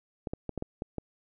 clicks, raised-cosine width 2 ms, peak -20 dBFS, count 7, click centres 0.272 / 0.335 / 0.493 / 0.577 / 0.624 / 0.821 / 0.983 s, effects none

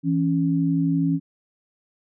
sine tone pair together, 164.81 / 276.7 Hz, E3 / C#4, 0 / -3 cents, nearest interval major sixth, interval 897 cents, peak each -21 / -21 dBFS, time 0.03-1.2 s, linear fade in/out 50 ms, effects none

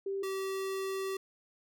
sine / square tone pair in turn, 392 / 385.3 Hz, G4 / G4, 0 / -30 cents, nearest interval unison, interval 30 cents, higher first, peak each -32 / -34 dBFS, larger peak first, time 0.06-0.23 / 0.23-1.17 s, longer second, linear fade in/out 5 ms, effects none

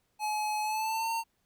square tone with pitch glide, 850 to 911 Hz, G#5 to A#5, +40 to -40 cents, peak -30 dBFS, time 0.19-1.24 s, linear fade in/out 50 ms, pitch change +120 cents, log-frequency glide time 0.62-1.11 s, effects pink hiss -75 dBFS RMS until 1.45 s

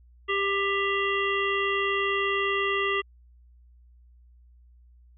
harmonic tone with a mistuned harmonic, 395.8 Hz, G4, 17 cents sharp, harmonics 1 / 3 / 5 / 7 / 8, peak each -28 / -29 / -29 / -31 / -37 dBFS, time 0.28-3.02 s, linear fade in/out 20 ms, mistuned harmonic 8, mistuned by +56 cents, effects added 60 Hz sine -52 dBFS peak until 5.17 s

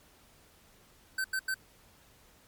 square tone bursts, 1539 Hz, G6, 32 cents flat, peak -30 dBFS, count 3, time 1.18-1.543 s, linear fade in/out 5 ms, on 63 ms, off 87 ms, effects pink hiss -61 dBFS RMS until 2.47 s + MP3 96 kbps

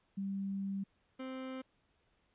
sine / 30% pulse tone pair in turn, 196 / 260.9 Hz, G3 / C4, 0 / -5 cents, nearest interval perfect fourth, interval 495 cents, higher second, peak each -35 / -38 dBFS, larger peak first, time 0.17-0.84 / 1.19-1.62 s, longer first, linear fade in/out 10 ms, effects pink hiss -75 dBFS RMS until 2.34 s + resampled to 8000 Hz

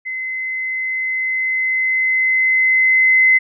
sine tone with level ramp, 2049 Hz, C7, 37 cents flat, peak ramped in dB -22 to -8 dBFS, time 0.05-3.39 s, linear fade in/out 20 ms, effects none

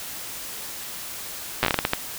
slowing click train, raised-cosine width 0.3 ms, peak -3 dBFS, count 10, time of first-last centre 1.63-1.934 s, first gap 8 ms, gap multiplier 1.34, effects white hiss -35 dBFS RMS until 2.18 s

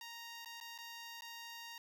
10% pulse tone with dropouts, 932.3 Hz, A#5, in tune, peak -39 dBFS, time 0.01-1.78 s, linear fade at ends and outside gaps 2 ms, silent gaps 0.448-0.458 / 0.602-0.61 / 0.779-0.786 / 1.209-1.22 s, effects none

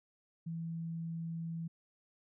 sine tone, 165.3 Hz, E3, 5 cents sharp, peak -37 dBFS, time 0.46-1.68 s, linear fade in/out 10 ms, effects none

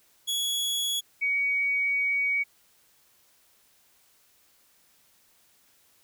sawtooth / sine tone pair in turn, 3361 / 2252 Hz, G#7 / C#7, +20 / +27 cents, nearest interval perfect fifth, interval 693 cents, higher first, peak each -23 dBFS, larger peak neither, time 0.27-1.01 / 1.21-2.44 s, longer second, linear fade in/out 20 ms, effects white hiss -63 dBFS RMS until 6.03 s

